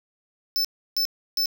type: tone bursts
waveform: square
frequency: 5280 Hz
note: E8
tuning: 2 cents sharp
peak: -21 dBFS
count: 3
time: 0.56-1.458 s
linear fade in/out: 0 ms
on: 86 ms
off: 320 ms
effects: none